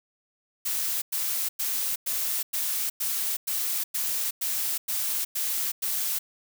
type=noise bursts; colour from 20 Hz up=blue; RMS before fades=-28 dBFS; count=12; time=0.65-6.19 s; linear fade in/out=10 ms; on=370 ms; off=100 ms; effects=none